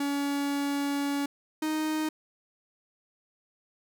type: tone pair in turn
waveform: 45% pulse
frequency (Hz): 283 / 310.6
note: C#4 / D#4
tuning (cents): +36 / -3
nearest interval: major second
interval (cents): 161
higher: second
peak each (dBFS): -27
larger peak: neither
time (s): 0-1.26 / 1.62-2.09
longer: first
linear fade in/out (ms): 5
effects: none